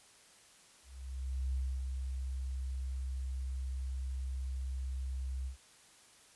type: tone with ADSR envelope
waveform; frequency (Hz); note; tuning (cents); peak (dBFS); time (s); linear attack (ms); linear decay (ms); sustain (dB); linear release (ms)
sine; 65.41; C2; 0; -31; 0.83-5.57; 710; 270; -4; 110
effects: white hiss -61 dBFS RMS until 6.35 s + resampled to 24000 Hz